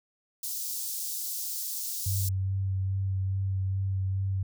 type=high-pass noise; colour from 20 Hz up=white; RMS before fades=-34 dBFS; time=0.43-2.29 s; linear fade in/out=5 ms; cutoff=4700 Hz; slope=24 dB/octave
type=tone with vibrato; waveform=sine; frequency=96 Hz; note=G2; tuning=36 cents flat; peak=-26 dBFS; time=2.06-4.43 s; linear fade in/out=5 ms; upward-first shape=sine; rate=2.4 Hz; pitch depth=16 cents each way
effects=none